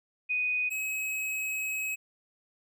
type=tone pair in turn; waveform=sine / square; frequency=2489 / 2555 Hz; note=D#7 / D#7; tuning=0 / +45 cents; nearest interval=unison; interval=45 cents; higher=second; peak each=-26 / -31 dBFS; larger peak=first; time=0.29-0.7 / 0.7-1.96 s; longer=second; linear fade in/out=20 ms; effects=none